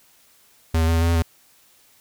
square tone with pitch steps, 81.5 / 80.8 / 82.9 / 82.2 / 83.9 / 84.4 / 82.2 Hz, E2 / E2 / E2 / E2 / E2 / E2 / E2, -19 / -34 / +10 / -4 / +31 / +41 / -4 cents, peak -17 dBFS, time 0.74-1.223 s, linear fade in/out 5 ms, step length 69 ms, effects white hiss -56 dBFS RMS until 2 s

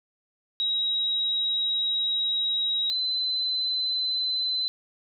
sine tone pair in turn, 3828 / 4042 Hz, A#7 / B7, +45 / +39 cents, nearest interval minor second, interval 94 cents, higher second, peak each -23 / -24 dBFS, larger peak first, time 0.6-2.9 / 2.9-4.68 s, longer first, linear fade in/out 0 ms, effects none

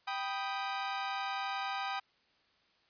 sawtooth chord, G augmented, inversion none, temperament equal, 784 / 987.8 / 1244.5 Hz, G5 / B5 / D#6, 0 / 0 / 0 cents, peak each -33 / -38 / -36 dBFS, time 0.07-2 s, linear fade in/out 10 ms, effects white hiss -70 dBFS RMS until 2.89 s + resampled to 11025 Hz

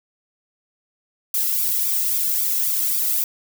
violet noise with flanger, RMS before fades -21 dBFS, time 1.34-3.24 s, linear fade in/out 2 ms, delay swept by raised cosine 0.84 to 1.55 ms, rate 3.7 Hz, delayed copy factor +0.75, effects none

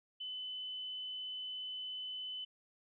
sine tone, 3019 Hz, F#7, 34 cents sharp, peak -40 dBFS, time 0.2-2.45 s, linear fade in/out 10 ms, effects none

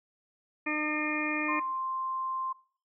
harmonic tone, 303.1 Hz, D#4, 45 cents flat, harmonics 1 / 2 / 3 / 4 / 6 / 7 / 8, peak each -33 / -41 / -41 / -38 / -36 / -38 / -33 dBFS, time 0.66-1.6 s, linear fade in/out 10 ms
sine tone, 1050 Hz, C6, 6 cents sharp, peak -30 dBFS, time 1.48-2.53 s, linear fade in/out 10 ms
effects noise-tail reverb RT60 0.5 s tail -21 dB re dry

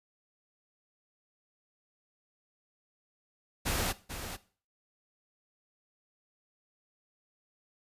pink noise with echo, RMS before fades -31 dBFS, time 3.65-3.93 s, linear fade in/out 20 ms, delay 440 ms, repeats 1, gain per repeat -9 dB, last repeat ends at 4.37 s, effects noise-tail reverb RT60 0.4 s tail -17 dB re dry + resampled to 32000 Hz

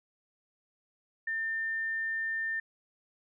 sine tone, 1800 Hz, A6, 39 cents sharp, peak -30 dBFS, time 1.27-2.6 s, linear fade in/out 5 ms, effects none

